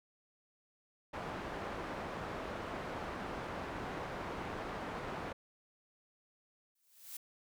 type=low-pass noise; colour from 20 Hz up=white; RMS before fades=-42 dBFS; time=1.13-5.33 s; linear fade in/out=10 ms; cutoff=1100 Hz; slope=12 dB/octave
type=noise with exponential growth; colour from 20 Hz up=blue; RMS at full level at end=-43 dBFS; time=6.75-7.17 s; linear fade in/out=5 ms; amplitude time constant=91 ms
effects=none